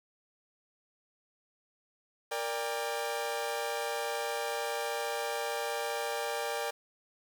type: chord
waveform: sawtooth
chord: G minor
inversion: first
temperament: equal with one note detuned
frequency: 466.2 / 587.3 / 801.4 Hz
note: Bb4 / D5 / G5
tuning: 0 / 0 / +38 cents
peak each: -33 dBFS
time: 2.31-6.71 s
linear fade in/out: 10 ms
effects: 9-bit